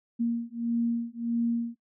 sine beating tone pair, 233.1 / 234.7 Hz, A#3 / A#3, 0 / +12 cents, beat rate 1.6 Hz, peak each -29 dBFS, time 0.19-1.76 s, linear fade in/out 20 ms, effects noise-tail reverb RT60 0.1 s tail -24 dB re dry

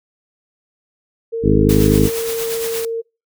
sine tone, 457.1 Hz, A#4, 34 cents flat, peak -19 dBFS, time 1.32-3.02 s, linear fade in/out 20 ms
harmonic tone, 52 Hz, G#1, 3 cents sharp, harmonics 1 / 2 / 3 / 4 / 5 / 6 / 8, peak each -18 / -18 / -18 / -18 / -18 / -18 / -18 dBFS, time 1.42-2.1 s, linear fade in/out 50 ms
white noise with tremolo, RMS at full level -25 dBFS, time 1.69-2.85 s, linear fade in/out 2 ms, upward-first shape sine, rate 8.6 Hz, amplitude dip 45%
effects noise-tail reverb RT60 0.3 s tail -26 dB re dry

